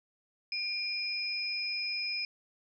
sine tone pair together, 2400 / 5085 Hz, D7 / D#8, +37 / +37 cents, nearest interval octave + minor second, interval 1300 cents, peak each -35 / -34 dBFS, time 0.52-2.25 s, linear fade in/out 2 ms, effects none

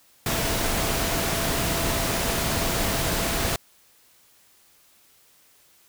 sine tone in noise, 670 Hz, E5, 28 cents sharp, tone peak -34 dBFS, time 0.26-3.56 s, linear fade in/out 2 ms, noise pink, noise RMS -25 dBFS, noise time 0.26-3.56 s, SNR -12 dB, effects white hiss -58 dBFS RMS until 5.88 s

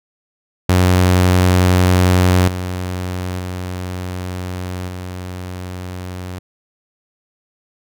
sawtooth tone with level steps, 91.1 Hz, F#2, 26 cents flat, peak -6 / -17 / -19 / -22 dBFS, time 0.69-6.39 s, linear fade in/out 5 ms, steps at 2.48 / 3.39 / 4.88 s, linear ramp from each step 2 ms, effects none

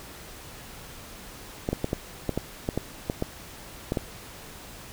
clicks, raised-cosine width 2 ms, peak -12 dBFS, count 12, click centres 1.689 / 1.73 / 1.844 / 1.931 / 2.293 / 2.376 / 2.689 / 2.776 / 3.099 / 3.224 / 3.921 / 3.972 s, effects pink hiss -44 dBFS RMS until 4.92 s

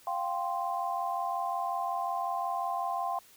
sine chord, F suspended second, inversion none, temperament equal, 698.5 / 784 / 1046.5 Hz, F5 / G5 / C6, 0 / 0 / 0 cents, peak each -34 dBFS, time 0.07-3.19 s, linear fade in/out 2 ms, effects white hiss -58 dBFS RMS until 3.36 s

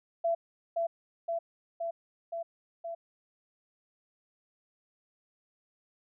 sine tone with echo, 672 Hz, E5, 33 cents sharp, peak -25 dBFS, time 0.24-0.35 s, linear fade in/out 10 ms, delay 520 ms, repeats 5, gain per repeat -2 dB, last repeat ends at 2.95 s, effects none

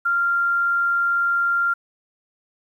sine tone, 1389 Hz, F6, 10 cents flat, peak -17 dBFS, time 0.05-1.74 s, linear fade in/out 10 ms, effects 9-bit

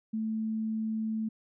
sine tone, 220 Hz, A3, in tune, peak -29 dBFS, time 0.13-1.29 s, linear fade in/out 10 ms, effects none

